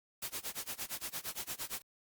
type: noise with tremolo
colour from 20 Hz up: white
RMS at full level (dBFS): -38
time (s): 0.22-1.82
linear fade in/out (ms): 5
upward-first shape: sine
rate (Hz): 8.7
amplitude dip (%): 95
effects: Opus 48 kbps